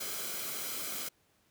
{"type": "noise with comb filter", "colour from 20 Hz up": "white", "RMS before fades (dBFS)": -38, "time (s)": [0, 1.09], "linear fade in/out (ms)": 10, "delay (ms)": 1.1, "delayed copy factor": -0.55, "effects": ["pink hiss -70 dBFS RMS until 1.5 s", "high-pass 80 Hz 12 dB/octave"]}